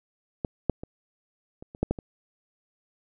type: clicks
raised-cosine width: 2 ms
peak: -14 / -8 / -23 / -28 / -28 / -10 / -11 / -23 dBFS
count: 8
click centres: 0.448 / 0.697 / 0.835 / 1.625 / 1.749 / 1.83 / 1.91 / 1.988 s
effects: none